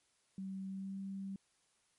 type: tone with pitch glide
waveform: sine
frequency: 191.8 to 194.48 Hz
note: G3 to G3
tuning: -37 to -13 cents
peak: -40 dBFS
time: 0.38-1.36 s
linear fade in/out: 2 ms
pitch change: +24 cents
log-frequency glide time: 0.68-0.96 s
effects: white hiss -75 dBFS RMS until 1.98 s + MP3 48 kbps